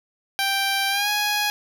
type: tone with pitch glide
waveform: 10% pulse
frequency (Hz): 785 to 831.7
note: G5 to G#5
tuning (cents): +2 to +2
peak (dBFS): -12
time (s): 0.39-1.5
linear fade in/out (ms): 0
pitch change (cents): +100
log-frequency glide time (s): 0.9-1.09
effects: none